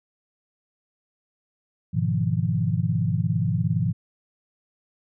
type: chord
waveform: sine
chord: F half-diminished seventh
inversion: first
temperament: equal with one note detuned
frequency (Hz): 103.83 / 123.47 / 155.56 / 172.91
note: Ab2 / Cb3 / Eb3 / F3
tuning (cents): 0 / 0 / 0 / -17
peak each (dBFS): -26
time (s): 1.93-3.93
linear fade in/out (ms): 20
effects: none